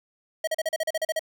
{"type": "tone bursts", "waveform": "square", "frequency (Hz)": 638, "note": "D#5", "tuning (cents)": 43, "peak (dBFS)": -24, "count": 11, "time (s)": [0.44, 1.194], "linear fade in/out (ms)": 5, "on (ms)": 34, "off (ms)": 38, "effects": []}